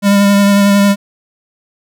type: tone with vibrato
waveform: square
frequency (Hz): 200.8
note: G3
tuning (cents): +42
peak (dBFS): -7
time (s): 0.02-0.96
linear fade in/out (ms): 50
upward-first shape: sine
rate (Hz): 11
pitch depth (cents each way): 16
effects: none